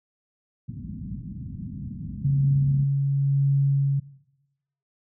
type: low-pass noise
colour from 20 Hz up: white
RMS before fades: -34 dBFS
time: 0.68-2.84 s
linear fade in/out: 10 ms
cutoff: 230 Hz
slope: 48 dB/octave
type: tone with tremolo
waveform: sine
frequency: 138.9 Hz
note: C#3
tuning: 4 cents sharp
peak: -17 dBFS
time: 2.24-4 s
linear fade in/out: 10 ms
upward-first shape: sine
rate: 0.96 Hz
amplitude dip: 30%
effects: noise-tail reverb RT60 0.9 s tail -19 dB re dry + high-pass 60 Hz 12 dB/octave